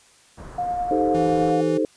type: low-pass noise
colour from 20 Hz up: pink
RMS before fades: -39 dBFS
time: 0.37-1.52 s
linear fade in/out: 20 ms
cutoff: 1500 Hz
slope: 24 dB/octave
type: tone with tremolo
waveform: sine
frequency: 713 Hz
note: F5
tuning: 36 cents sharp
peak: -21 dBFS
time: 0.58-1.61 s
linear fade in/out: 5 ms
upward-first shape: sine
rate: 9.7 Hz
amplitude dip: 30%
type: chord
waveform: sine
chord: A half-diminished seventh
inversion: second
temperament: equal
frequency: 311.1 / 392 / 440 / 523.3 Hz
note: Eb4 / G4 / A4 / C5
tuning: 0 / 0 / 0 / 0 cents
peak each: -22 / -28 / -24 / -25 dBFS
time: 0.91-1.85 s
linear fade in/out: 2 ms
type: tone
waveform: square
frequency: 164.1 Hz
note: E3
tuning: 8 cents flat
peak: -28 dBFS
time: 1.14-1.78 s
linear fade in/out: 10 ms
effects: white hiss -54 dBFS RMS until 1.96 s + resampled to 22050 Hz